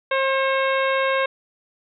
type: harmonic tone with a mistuned harmonic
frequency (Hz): 535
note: C5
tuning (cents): +38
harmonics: 1 / 2 / 3 / 4 / 5 / 6 / 7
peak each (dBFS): -21 / -24 / -26 / -28 / -31 / -38 / -34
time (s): 0.11-1.26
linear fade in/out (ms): 5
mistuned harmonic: 4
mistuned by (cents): +33
effects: none